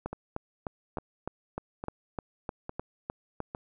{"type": "two click trains", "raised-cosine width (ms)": 1, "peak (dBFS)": [-19, -22], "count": [12, 5], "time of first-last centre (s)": [[0.06, 3.403], [0.13, 3.549]], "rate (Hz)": [3.29, 1.17], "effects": []}